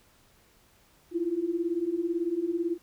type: beating tone pair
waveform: sine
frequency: 328 / 346 Hz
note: E4 / F4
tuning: -9 / -16 cents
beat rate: 18 Hz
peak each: -31 / -28 dBFS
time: 1.11-2.78 s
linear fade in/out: 50 ms
effects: pink hiss -62 dBFS RMS until 2.82 s